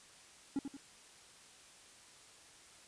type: tone with echo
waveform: triangle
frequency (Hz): 277.2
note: C#4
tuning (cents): 0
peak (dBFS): -30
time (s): 0.56-0.59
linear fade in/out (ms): 2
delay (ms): 89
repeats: 2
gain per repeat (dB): -7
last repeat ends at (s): 0.768
effects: white hiss -59 dBFS RMS until 2.87 s + resampled to 22050 Hz